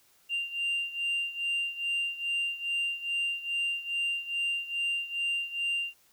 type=beating tone pair; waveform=sine; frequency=2784 / 2786.4 Hz; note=F7 / F7; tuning=-6 / -5 cents; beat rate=2.4 Hz; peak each=-29 / -32 dBFS; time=0.29-5.94 s; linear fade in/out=50 ms; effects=tanh soft clip ceiling -25 dBFS + white hiss -64 dBFS RMS until 6.12 s